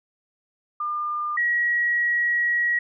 sine tone pair in turn, 1203 / 1909.6 Hz, D6 / A#6, +41 / +41 cents, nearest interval minor sixth, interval 800 cents, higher second, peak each -24 / -19 dBFS, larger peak second, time 0.8-1.37 / 1.37-2.79 s, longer second, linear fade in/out 5 ms, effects none

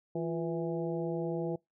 harmonic tone with a mistuned harmonic, 164.81 Hz, E3, in tune, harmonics 1 / 2 / 3 / 4 / 5, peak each -36 / -35 / -37 / -41 / -46 dBFS, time 0.15-1.56 s, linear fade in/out 5 ms, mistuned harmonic 2, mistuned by +80 cents, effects noise-tail reverb RT60 0.2 s tail -26 dB re dry

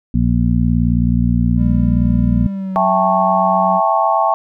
harmonic tone, 59 Hz, A#1, 22 cents sharp, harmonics 1 / 2 / 3 / 4, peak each -17 / -17 / -17 / -17 dBFS, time 0.14-2.47 s, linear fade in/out 5 ms
triangle tone with pitch glide, 199.6 to 186.23 Hz, G3 to F#3, +32 to +11 cents, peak -18 dBFS, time 1.56-3.81 s, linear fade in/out 50 ms, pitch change -121 cents, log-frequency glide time 2.43-2.8 s
sine chord, A dominant seventh, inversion second, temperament just, 660 / 792 / 880 / 1100 Hz, E5 / G5 / A5 / C#6, +2 / +18 / 0 / -14 cents, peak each -17 dBFS, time 2.76-4.34 s, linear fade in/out 0 ms
effects none

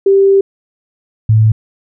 sine tone pair in turn, 392 / 109.56 Hz, G4 / A2, 0 / -7 cents, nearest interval octave + minor seventh, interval 2207 cents, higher first, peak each -5 dBFS, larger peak neither, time 0.06-0.41 / 1.29-1.52 s, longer first, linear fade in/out 5 ms, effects none

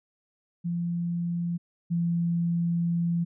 sine tone pair in turn, 171.9 / 170.32 Hz, F3 / F3, -27 / -43 cents, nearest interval unison, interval 16 cents, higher first, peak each -26 / -23 dBFS, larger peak second, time 0.64-1.58 / 1.9-3.25 s, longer second, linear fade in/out 20 ms, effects none

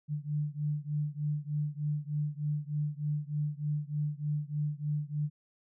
sine beating tone pair, 147.3 / 150.6 Hz, D3 / D3, +6 / +44 cents, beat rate 3.3 Hz, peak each -33 / -34 dBFS, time 0.08-5.3 s, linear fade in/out 50 ms, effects none

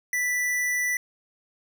square tone, 1975.5 Hz, B6, in tune, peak -24 dBFS, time 0.13-0.97 s, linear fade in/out 2 ms, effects none

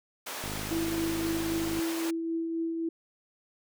pink high-pass noise, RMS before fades -38 dBFS, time 0.26-2.11 s, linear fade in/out 10 ms, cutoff 470 Hz, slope 12 dB/octave
click train, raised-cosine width 3 ms, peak -26 dBFS, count 71, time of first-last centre 0.44-1.791 s, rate 51.8 Hz
sine tone with tremolo, 329.6 Hz, E4, in tune, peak -27 dBFS, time 0.71-2.89 s, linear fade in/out 5 ms, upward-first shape triangle, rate 3.8 Hz, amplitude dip 35%
effects none

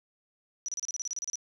sine tone bursts, 5880 Hz, F#8, 12 cents flat, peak -31 dBFS, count 13, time 0.66-1.356 s, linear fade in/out 0 ms, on 24 ms, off 32 ms, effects none

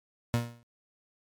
30% pulse tone with exponential decay, 118.3 Hz, A#2, 26 cents sharp, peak -19 dBFS, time 0.34-0.63 s, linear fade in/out 0 ms, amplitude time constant 63 ms, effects MP3 96 kbps

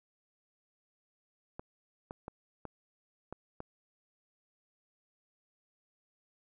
clicks, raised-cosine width 1 ms, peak -27 dBFS, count 6, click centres 1.595 / 2.109 / 2.281 / 2.653 / 3.326 / 3.604 s, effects none

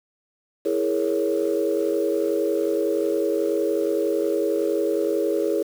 sine chord, A# half-diminished seventh, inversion second, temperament equal, 329.6 / 415.3 / 466.2 / 554.4 Hz, E4 / G#4 / A#4 / C#5, 0 / 0 / 0 / 0 cents, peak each -25 / -23 / -26 / -26 dBFS, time 0.65-5.63 s, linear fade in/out 10 ms, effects tanh soft clip ceiling -11 dBFS + 7-bit

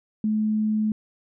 sine tone, 215.1 Hz, A3, 39 cents flat, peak -20 dBFS, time 0.24-0.92 s, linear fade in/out 2 ms, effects none

